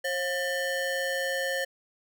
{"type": "ring-modulated tone", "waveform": "square", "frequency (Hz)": 622.3, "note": "D#5", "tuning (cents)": 0, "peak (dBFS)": -25, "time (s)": [0.04, 1.65], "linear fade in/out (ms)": 10, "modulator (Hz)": 1160, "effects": []}